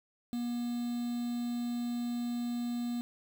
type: tone with quantisation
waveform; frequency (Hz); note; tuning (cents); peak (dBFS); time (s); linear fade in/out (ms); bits
triangle; 240; B3; -49; -30; 0.33-3.01; 0; 8
effects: none